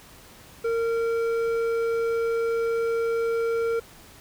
sine tone with hard clipping, 460 Hz, A#4, 23 cents flat, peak -24 dBFS, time 0.64-3.8 s, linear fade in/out 10 ms, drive 8 dB, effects pink hiss -49 dBFS RMS until 4.2 s

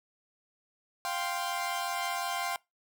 sawtooth chord, F suspended second, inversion none, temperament equal, 698.5 / 784 / 1046.5 Hz, F5 / G5 / C6, 0 / 0 / 0 cents, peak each -32 dBFS, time 1.05-2.56 s, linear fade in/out 0 ms, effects noise-tail reverb RT60 0.2 s tail -23 dB re dry

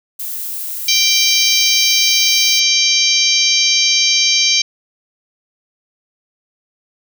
violet noise, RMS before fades -24 dBFS, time 0.19-2.6 s, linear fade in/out 10 ms
harmonic tone, 784 Hz, G5, in tune, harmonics 3 / 4 / 5 / 6 / 7 / 8, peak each -18 / -18 / -18 / -18 / -18 / -18 dBFS, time 0.88-4.62 s, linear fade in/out 5 ms
effects none

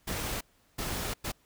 pink noise bursts at uneven times, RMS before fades -34 dBFS, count 3, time 0.07-0.41 / 0.78-1.14 / 1.24-1.32 s, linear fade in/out 10 ms, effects pink hiss -67 dBFS RMS until 1.45 s

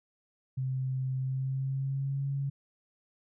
sine tone with pitch glide, 130.81 to 138.59 Hz, C3 to C#3, 0 to 0 cents, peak -29 dBFS, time 0.57-2.5 s, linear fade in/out 10 ms, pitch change +100 cents, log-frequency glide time 1.18-2.27 s, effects none

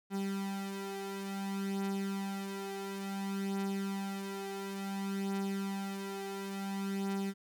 35% pulse beating tone pair, 196 / 196.57 Hz, G3 / G3, 0 / +5 cents, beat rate 0.57 Hz, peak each -35 / -39 dBFS, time 0.1-7.34 s, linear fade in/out 50 ms, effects none

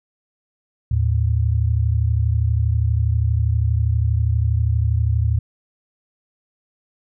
sine tone pair together, 78.3 / 110.73 Hz, D#2 / A2, +11 / +11 cents, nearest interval tritone, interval 600 cents, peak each -18 dBFS, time 0.91-5.39 s, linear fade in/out 5 ms, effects none

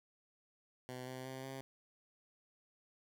10% pulse tone with pitch steps, 126.7 / 128.99 / 131.32 / 133.69 Hz, B2 / C3 / C3 / C3, +45 / -24 / +7 / +38 cents, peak -36 dBFS, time 0.89-1.61 s, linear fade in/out 0 ms, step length 180 ms, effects none

